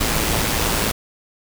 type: noise with amplitude modulation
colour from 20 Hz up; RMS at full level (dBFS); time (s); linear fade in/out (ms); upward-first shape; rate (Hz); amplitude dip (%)
pink; -18; 0-0.92; 10; sine; 111; 45
effects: none